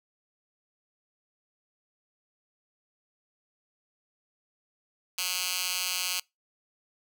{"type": "tone with high-pass filter", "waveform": "10% pulse", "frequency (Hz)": 182.3, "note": "F#3", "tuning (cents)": -25, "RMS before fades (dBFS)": -31, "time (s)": [5.18, 6.2], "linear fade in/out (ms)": 2, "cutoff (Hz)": 3300, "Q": 0.9, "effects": ["noise-tail reverb RT60 0.2 s tail -25 dB re dry"]}